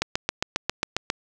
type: click train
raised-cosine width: 0.2 ms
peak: -5 dBFS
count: 9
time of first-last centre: 0.02-1.101 s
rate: 7.4 Hz
effects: none